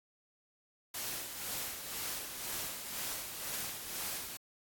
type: noise with tremolo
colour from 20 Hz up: white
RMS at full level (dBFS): -38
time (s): 0.94-4.37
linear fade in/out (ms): 5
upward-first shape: sine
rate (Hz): 2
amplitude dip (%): 50
effects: AAC 64 kbps